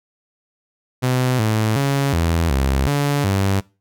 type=tone with pitch steps; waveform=sawtooth; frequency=127.2 / 109.2 / 139 / 83.3 / 67.2 / 143.3 / 97.7 Hz; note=C3 / A2 / C#3 / E2 / C2 / D3 / G2; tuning=-48 / -13 / +5 / +19 / +47 / -42 / -5 cents; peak=-12 dBFS; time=1.02-3.61 s; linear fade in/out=20 ms; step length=370 ms; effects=noise-tail reverb RT60 0.3 s tail -22 dB re dry